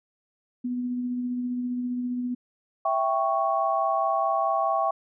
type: tone with tremolo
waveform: sine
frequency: 246.9 Hz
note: B3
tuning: in tune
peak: -25 dBFS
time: 0.64-2.35 s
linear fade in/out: 10 ms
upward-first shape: sine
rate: 15 Hz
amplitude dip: 25%
type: chord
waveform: sine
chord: C# diminished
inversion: first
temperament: equal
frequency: 659.3 / 784 / 1108.7 Hz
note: E5 / G5 / C#6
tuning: 0 / 0 / 0 cents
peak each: -26 dBFS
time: 2.85-4.91 s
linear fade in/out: 5 ms
effects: none